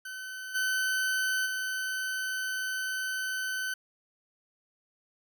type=tone with level steps; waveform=40% pulse; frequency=1521 Hz; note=F#6; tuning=47 cents sharp; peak=-37 / -26 / -30 dBFS; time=0.05-3.74 s; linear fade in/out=5 ms; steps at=0.54 / 1.45 s; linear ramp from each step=20 ms; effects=none